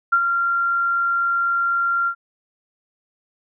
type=tone with ADSR envelope; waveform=sine; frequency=1382 Hz; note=F6; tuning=19 cents flat; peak=-11 dBFS; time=0.12-2.15 s; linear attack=11 ms; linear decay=64 ms; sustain=-6 dB; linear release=77 ms; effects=none